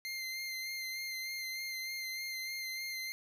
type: tone with vibrato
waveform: 25% pulse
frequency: 2092 Hz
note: C7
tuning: 1 cent flat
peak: -34 dBFS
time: 0.05-3.12 s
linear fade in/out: 0 ms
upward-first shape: sine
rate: 3.3 Hz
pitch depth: 22 cents each way
effects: none